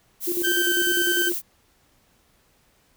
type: noise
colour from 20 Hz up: violet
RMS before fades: -28 dBFS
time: 0.2-1.42 s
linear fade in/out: 50 ms
type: tone with tremolo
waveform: sine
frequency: 349.2 Hz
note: F4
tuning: in tune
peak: -23 dBFS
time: 0.27-1.34 s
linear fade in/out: 10 ms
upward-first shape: square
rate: 10 Hz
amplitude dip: 70%
type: tone with pitch glide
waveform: 30% pulse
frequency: 1559 to 1546.4 Hz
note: G6 to G6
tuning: -10 to -24 cents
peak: -19 dBFS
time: 0.43-1.3 s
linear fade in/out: 20 ms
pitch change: -14 cents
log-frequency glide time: 0.58-0.7 s
effects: pink hiss -62 dBFS RMS until 2.96 s